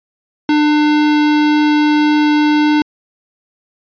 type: tone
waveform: square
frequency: 299.7 Hz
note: D4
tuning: 35 cents sharp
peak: -10 dBFS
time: 0.49-2.82 s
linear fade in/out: 2 ms
effects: resampled to 11025 Hz